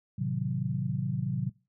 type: chord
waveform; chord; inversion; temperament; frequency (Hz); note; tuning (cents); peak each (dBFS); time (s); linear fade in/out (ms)
sine; A diminished seventh; none; equal; 110 / 130.81 / 155.56 / 185; A2 / C3 / Eb3 / Gb3; 0 / 0 / 0 / 0; -36 / -31 / -35 / -33; 0.18-1.5; 10
effects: noise-tail reverb RT60 0.3 s tail -22 dB re dry